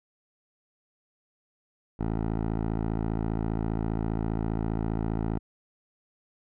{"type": "tone with low-pass filter", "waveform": "10% pulse", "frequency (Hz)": 55, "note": "A1", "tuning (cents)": 0, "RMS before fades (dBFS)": -29, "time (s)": [1.99, 5.39], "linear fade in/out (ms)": 10, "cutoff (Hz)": 930, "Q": 0.67, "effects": []}